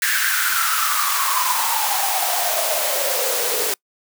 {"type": "noise with high-pass filter sweep", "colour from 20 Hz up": "white", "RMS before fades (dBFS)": -20, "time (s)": [0.02, 3.74], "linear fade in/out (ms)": 2, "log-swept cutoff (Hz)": [1700, 430], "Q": 8.3, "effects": ["noise-tail reverb RT60 0.1 s tail -26 dB re dry"]}